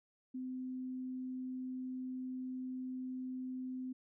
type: tone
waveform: sine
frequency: 256.4 Hz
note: C4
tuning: 35 cents flat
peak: -39 dBFS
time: 0.34-3.93 s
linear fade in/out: 10 ms
effects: none